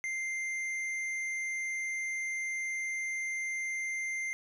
sine tone with hard clipping, 2093 Hz, C7, in tune, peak -34 dBFS, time 0.04-4.33 s, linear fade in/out 0 ms, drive 7 dB, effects none

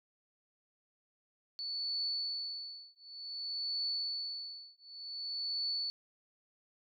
sine tone with tremolo, 4458 Hz, C#8, 9 cents sharp, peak -32 dBFS, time 1.59-5.9 s, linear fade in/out 0 ms, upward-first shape triangle, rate 0.55 Hz, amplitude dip 100%, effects none

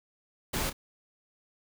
pink noise with echo, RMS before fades -31 dBFS, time 0.53-0.7 s, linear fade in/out 10 ms, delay 30 ms, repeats 1, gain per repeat -11 dB, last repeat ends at 0.73 s, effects none

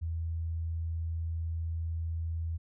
sine tone, 82.2 Hz, E2, 4 cents flat, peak -31 dBFS, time 0.01-2.58 s, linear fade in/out 20 ms, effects none

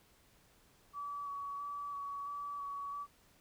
sine tone with vibrato, 1139 Hz, C#6, 47 cents sharp, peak -39 dBFS, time 0.93-3.07 s, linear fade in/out 50 ms, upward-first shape square, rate 1.5 Hz, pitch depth 15 cents each way, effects pink hiss -67 dBFS RMS until 3.4 s

